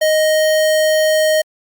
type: tone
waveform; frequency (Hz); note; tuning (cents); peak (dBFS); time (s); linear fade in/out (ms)
square; 623; D#5; +2; -12; 0.01-1.42; 10
effects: Opus 48 kbps